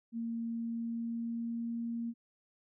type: tone with pitch glide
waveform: sine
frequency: 230.5 to 232.9 Hz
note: A#3 to A#3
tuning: -19 to -1 cents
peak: -34 dBFS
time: 0.12-2.14 s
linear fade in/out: 50 ms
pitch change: +18 cents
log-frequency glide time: 0.43-1.79 s
effects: none